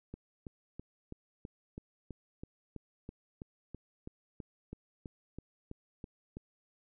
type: click train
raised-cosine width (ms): 3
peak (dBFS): -30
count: 20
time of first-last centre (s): 0.14-6.37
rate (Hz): 3.05
effects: none